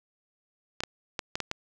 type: clicks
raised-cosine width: 0.2 ms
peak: -13 dBFS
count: 6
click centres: 0.805 / 0.836 / 1.192 / 1.355 / 1.403 / 1.514 s
effects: none